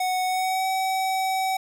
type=tone with pitch glide; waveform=square; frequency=740 to 759.9 Hz; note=F#5 to F#5; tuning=0 to +46 cents; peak=-23 dBFS; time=0-1.57 s; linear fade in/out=5 ms; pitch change=+46 cents; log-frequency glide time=0.26-0.67 s; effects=9-bit